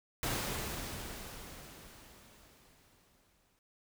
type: noise with exponential decay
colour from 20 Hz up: pink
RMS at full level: -34 dBFS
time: 0.23-3.59 s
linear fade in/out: 1 ms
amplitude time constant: 730 ms
effects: none